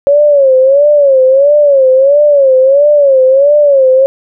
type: tone with vibrato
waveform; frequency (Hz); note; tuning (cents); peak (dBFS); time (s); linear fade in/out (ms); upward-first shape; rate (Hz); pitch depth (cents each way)
sine; 554; C#5; -1; -3; 0.07-4.06; 0; sine; 1.5; 120
effects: none